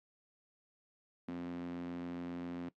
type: tone with high-pass filter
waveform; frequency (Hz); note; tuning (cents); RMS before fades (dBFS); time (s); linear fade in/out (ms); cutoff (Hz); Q
sawtooth; 87.31; F2; 0; -42; 1.28-2.69; 5; 230; 10
effects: noise-tail reverb RT60 0.1 s tail -18 dB re dry + low-pass 3000 Hz 12 dB/octave